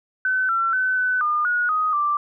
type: tone with pitch steps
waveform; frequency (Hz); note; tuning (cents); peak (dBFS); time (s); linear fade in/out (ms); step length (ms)
sine; 1518 / 1351 / 1516 / 1505 / 1211 / 1451 / 1251 / 1176; F#6 / E6 / F#6 / F#6 / D#6 / F#6 / D#6 / D6; +44 / +42 / +42 / +29 / -47 / -34 / +9 / +2; -18; 0.25-2.17; 2; 240
effects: none